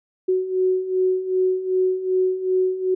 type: beating tone pair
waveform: sine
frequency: 370 / 372.6 Hz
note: F#4 / F#4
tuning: 0 / +12 cents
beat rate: 2.6 Hz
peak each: -24 / -19 dBFS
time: 0.28-2.95 s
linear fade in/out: 10 ms
effects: none